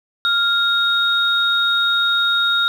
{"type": "tone pair together", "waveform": "sine", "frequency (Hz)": [1396.9, 3734], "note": ["F6", "A#7"], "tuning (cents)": [0, 2], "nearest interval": "octave + perfect fourth", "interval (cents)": 1702, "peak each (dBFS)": -17, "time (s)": [0.25, 2.68], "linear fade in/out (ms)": 0, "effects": ["7-bit"]}